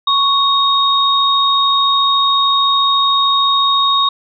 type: tone pair together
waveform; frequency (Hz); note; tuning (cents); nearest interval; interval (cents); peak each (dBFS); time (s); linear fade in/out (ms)
sine; 1108.7 / 3735; C#6 / A#7; 0 / +3; octave + major sixth; 2103; -13; 0.07-4.09; 5
effects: none